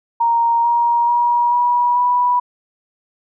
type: tone with pitch steps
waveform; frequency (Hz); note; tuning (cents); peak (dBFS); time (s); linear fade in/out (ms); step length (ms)
sine; 932.3 / 944.2 / 956.3 / 968.5 / 980.9; A#5 / A#5 / A#5 / B5 / B5; 0 / +22 / +44 / -34 / -12; -12; 0.2-2.4; 10; 440
effects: none